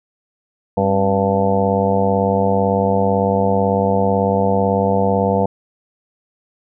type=harmonic tone with a mistuned harmonic; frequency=98 Hz; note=G2; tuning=in tune; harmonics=1 / 2 / 3 / 4 / 5 / 6 / 7 / 8 / 9; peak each=-23 / -19 / -29 / -27 / -18 / -25 / -21 / -28 / -23 dBFS; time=0.77-5.46 s; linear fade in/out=5 ms; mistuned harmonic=3; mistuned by=-120 cents; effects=none